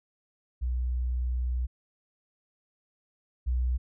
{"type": "tone pair in turn", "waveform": "sine", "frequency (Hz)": [61.8, 62.05], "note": ["B1", "B1"], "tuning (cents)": [2, 9], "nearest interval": "unison", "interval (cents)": 7, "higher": "second", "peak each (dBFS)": [-26, -24], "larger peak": "second", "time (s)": [[0.61, 1.67], [3.46, 3.78]], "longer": "first", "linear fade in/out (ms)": 20, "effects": []}